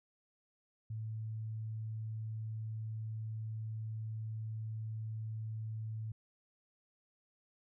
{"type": "tone", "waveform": "sine", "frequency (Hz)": 110, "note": "A2", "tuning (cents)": 0, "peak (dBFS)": -38, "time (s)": [0.9, 6.12], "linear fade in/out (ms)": 5, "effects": []}